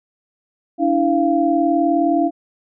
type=tone cluster; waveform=sine; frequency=287.1 / 326.7 / 690 Hz; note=D4 / E4 / F5; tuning=-39 / -15 / -21 cents; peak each=-18 dBFS; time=0.78-2.31 s; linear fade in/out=50 ms; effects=none